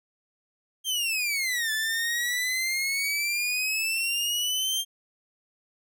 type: exponential two-way sweep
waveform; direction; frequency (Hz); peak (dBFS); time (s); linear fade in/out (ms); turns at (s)
sawtooth; down then up; 3198 to 1737 to 3198; -22; 0.84-4.85; 50; 1.72
effects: none